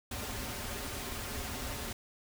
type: noise with comb filter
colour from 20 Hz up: pink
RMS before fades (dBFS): -39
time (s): 0.11-1.93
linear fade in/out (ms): 5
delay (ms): 6.1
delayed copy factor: -0.55
effects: none